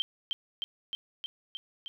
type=tone with echo; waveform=sine; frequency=3136 Hz; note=G7; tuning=in tune; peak=-26 dBFS; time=0-0.02 s; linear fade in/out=0 ms; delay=310 ms; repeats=6; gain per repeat=-2 dB; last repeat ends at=1.88 s; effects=none